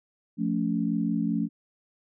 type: chord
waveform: sine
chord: F augmented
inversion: none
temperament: equal with one note detuned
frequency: 174.61 / 220 / 281.9 Hz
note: F3 / A3 / C#4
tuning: 0 / 0 / +29 cents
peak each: -29 / -27 / -29 dBFS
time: 0.37-1.49 s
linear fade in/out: 50 ms
effects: none